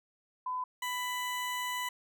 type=tone pair in turn; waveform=sine / 20% pulse; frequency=1008 / 994.1 Hz; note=B5 / B5; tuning=+35 / +11 cents; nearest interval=unison; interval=24 cents; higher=first; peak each=-32 / -28 dBFS; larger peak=second; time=0.46-0.64 / 0.82-1.89 s; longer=second; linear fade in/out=5 ms; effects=none